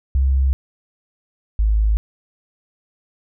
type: tone pair in turn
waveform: sine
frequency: 66.8 / 53.2 Hz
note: C2 / G#1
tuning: +36 / +42 cents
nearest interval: major third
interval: 394 cents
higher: first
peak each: -13 dBFS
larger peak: neither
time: 0.15-0.53 / 1.59-1.97 s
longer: neither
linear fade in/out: 0 ms
effects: none